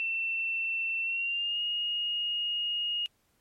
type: tone with pitch glide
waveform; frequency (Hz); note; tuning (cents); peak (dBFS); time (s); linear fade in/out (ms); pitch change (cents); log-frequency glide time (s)
sine; 2688 to 2864; E7 to F7; +33 to +43; -28; 0-3.06; 0; +110; 1.01-1.61
effects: pink hiss -71 dBFS RMS until 3.4 s + MP3 64 kbps